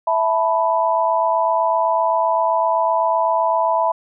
sine chord, E suspended fourth, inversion none, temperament equal, 659.3 / 880 / 987.8 Hz, E5 / A5 / B5, 0 / 0 / 0 cents, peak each -19 / -21 / -18 dBFS, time 0.07-3.92 s, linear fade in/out 5 ms, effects none

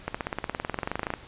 accelerating click train, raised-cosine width 0.5 ms, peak -13 dBFS, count 23, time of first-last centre 0.08-1.138 s, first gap 65 ms, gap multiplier 0.97, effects pink hiss -48 dBFS RMS until 1.27 s + resampled to 8000 Hz

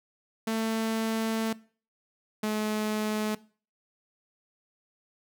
sawtooth tone pair in turn, 223 / 214 Hz, A3 / A3, +23 / -48 cents, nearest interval minor second, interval 71 cents, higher first, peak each -23 dBFS, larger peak neither, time 0.47-1.53 / 2.43-3.35 s, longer first, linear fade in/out 5 ms, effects noise-tail reverb RT60 0.4 s tail -20 dB re dry

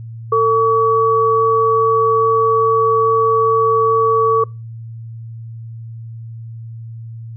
sine tone pair together, 449.4 / 1135 Hz, A4 / C#6, +37 / +41 cents, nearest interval octave + major third, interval 1604 cents, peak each -13 dBFS, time 0.32-4.44 s, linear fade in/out 5 ms, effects noise-tail reverb RT60 0.3 s tail -25 dB re dry + added 114 Hz sine -28 dBFS peak until 7.36 s

